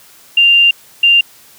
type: tone bursts at uneven times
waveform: sine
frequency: 2789 Hz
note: F7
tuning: 3 cents flat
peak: -5 dBFS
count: 2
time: 0.37-0.71 / 1.03-1.21 s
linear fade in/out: 5 ms
effects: white hiss -43 dBFS RMS until 1.58 s + high-pass 60 Hz 12 dB/octave